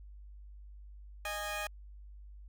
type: tone pair together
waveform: 15% pulse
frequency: 618 / 824.9 Hz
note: D#5 / G#5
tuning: -12 / -12 cents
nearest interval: perfect fourth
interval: 500 cents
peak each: -32 / -33 dBFS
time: 1.25-1.67 s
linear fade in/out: 2 ms
effects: added 50 Hz sine -48 dBFS peak until 2.48 s